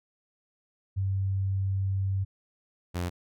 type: tone pair in turn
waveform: sine / sawtooth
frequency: 96.7 / 88.09 Hz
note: G2 / F2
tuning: -23 / +15 cents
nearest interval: major second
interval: 162 cents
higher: first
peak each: -25 dBFS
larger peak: neither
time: 0.96-2.25 / 2.94-3.1 s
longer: first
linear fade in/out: 20 ms
effects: none